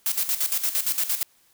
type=noise with tremolo; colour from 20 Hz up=blue; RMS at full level=-23 dBFS; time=0.06-1.23 s; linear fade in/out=2 ms; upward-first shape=square; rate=8.7 Hz; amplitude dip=70%; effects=white hiss -61 dBFS RMS until 1.53 s